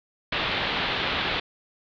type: low-pass noise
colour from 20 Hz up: white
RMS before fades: -27 dBFS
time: 0.32-1.4 s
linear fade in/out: 5 ms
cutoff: 3900 Hz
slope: 48 dB/octave
effects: none